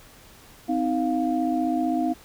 sine tone cluster, 258.9 / 314.5 / 701 Hz, C4 / D#4 / F5, -18 / +19 / +6 cents, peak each -25 / -25 / -27 dBFS, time 0.68-2.14 s, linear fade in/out 20 ms, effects pink hiss -50 dBFS RMS until 2.24 s

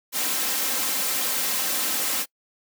white noise with comb filter, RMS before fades -25 dBFS, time 0.12-2.26 s, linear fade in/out 50 ms, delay 3.8 ms, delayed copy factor +0.55, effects noise-tail reverb RT60 0.1 s tail -25 dB re dry + high-pass 200 Hz 12 dB/octave

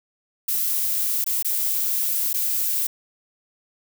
violet noise with dropouts, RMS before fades -23 dBFS, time 0.48-2.87 s, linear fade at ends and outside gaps 5 ms, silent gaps 1.243-1.263 / 1.426-1.446 / 2.331-2.34 s, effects none

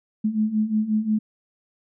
sine beating tone pair, 211.9 / 217.5 Hz, G#3 / A3, +35 / -20 cents, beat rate 5.6 Hz, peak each -25 / -21 dBFS, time 0.24-1.19 s, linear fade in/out 10 ms, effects none

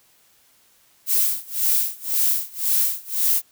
violet noise with tremolo, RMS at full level -18 dBFS, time 1.06-3.42 s, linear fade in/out 50 ms, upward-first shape sine, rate 1.9 Hz, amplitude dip 95%, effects white hiss -58 dBFS RMS until 3.51 s

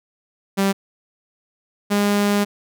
sawtooth tone pair in turn, 196 / 204.1 Hz, G3 / G#3, 0 / -30 cents, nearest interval minor second, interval 70 cents, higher second, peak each -12 dBFS, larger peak neither, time 0.57-0.73 / 1.9-2.45 s, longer second, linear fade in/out 20 ms, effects none

